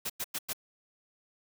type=noise bursts; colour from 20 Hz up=white; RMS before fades=-34 dBFS; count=4; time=0.05-0.533 s; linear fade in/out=10 ms; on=48 ms; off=97 ms; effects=none